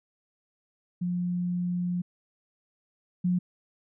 sine tone pair in turn, 177.4 / 179.25 Hz, F3 / F3, +27 / +45 cents, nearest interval unison, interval 18 cents, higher second, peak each -26 / -22 dBFS, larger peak second, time 1.01-2.02 / 3.24-3.39 s, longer first, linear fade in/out 10 ms, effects none

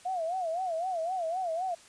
sine tone with vibrato, 698.5 Hz, F5, in tune, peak -29 dBFS, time 0.05-1.75 s, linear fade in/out 10 ms, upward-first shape sine, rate 3.9 Hz, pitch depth 150 cents each way, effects white hiss -55 dBFS RMS until 1.88 s + resampled to 22050 Hz

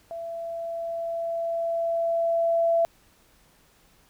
sine tone with level ramp, 670 Hz, E5, 28 cents sharp, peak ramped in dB -32 to -18 dBFS, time 0.11-2.85 s, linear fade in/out 0 ms, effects pink hiss -60 dBFS RMS until 4.09 s

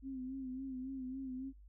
sine tone with vibrato, 261.6 Hz, C4, in tune, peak -40 dBFS, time 0.02-1.53 s, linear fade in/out 50 ms, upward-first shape sine, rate 3.6 Hz, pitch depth 54 cents each way, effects noise-tail reverb RT60 0.2 s tail -22 dB re dry + added 50 Hz sine -55 dBFS peak until 1.68 s

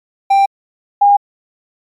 triangle / sine tone pair in turn, 788 / 810.6 Hz, G5 / G#5, +9 / -42 cents, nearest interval unison, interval 49 cents, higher second, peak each -5 dBFS, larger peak neither, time 0.3-0.46 / 1.01-1.17 s, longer neither, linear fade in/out 10 ms, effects MP3 96 kbps

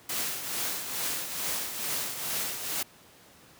white noise with tremolo, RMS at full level -30 dBFS, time 0.09-2.83 s, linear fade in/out 5 ms, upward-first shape triangle, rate 2.3 Hz, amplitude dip 60%, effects pink hiss -55 dBFS RMS until 3.59 s + high-pass 100 Hz 12 dB/octave

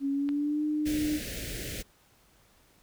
sine tone with pitch glide, 277.2 to 302.3 Hz, C#4 to D#4, 0 to -50 cents, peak -26 dBFS, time 0-1.2 s, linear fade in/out 50 ms, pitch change +150 cents, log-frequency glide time 0.11-0.63 s
click, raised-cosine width 0.3 ms, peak -26 dBFS, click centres 0.29 s
pink band-stop noise, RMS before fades -37 dBFS, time 0.85-1.83 s, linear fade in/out 20 ms, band 620 to 1600 Hz, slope 48 dB/octave
effects pink hiss -63 dBFS RMS until 2.82 s

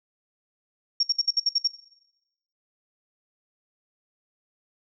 sine tone bursts, 5530 Hz, F8, 18 cents flat, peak -18 dBFS, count 8, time 1-1.676 s, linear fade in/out 5 ms, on 32 ms, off 60 ms, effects noise-tail reverb RT60 0.9 s tail -18 dB re dry

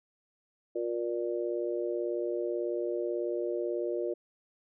harmonic tone, 118.2 Hz, A#2, 24 cents sharp, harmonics 3 / 4 / 5, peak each -32 / -35 / -36 dBFS, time 0.75-4.14 s, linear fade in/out 10 ms, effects none

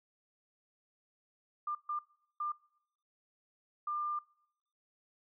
sine tone bursts at uneven times, 1197 Hz, D6, 33 cents sharp, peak -33 dBFS, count 4, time 1.67-1.75 / 1.89-1.99 / 2.4-2.52 / 3.87-4.19 s, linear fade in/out 5 ms, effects noise-tail reverb RT60 0.8 s tail -25 dB re dry

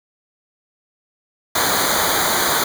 pink noise with comb filter, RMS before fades -18 dBFS, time 1.55-2.64 s, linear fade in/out 5 ms, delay 0.37 ms, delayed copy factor -1, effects none

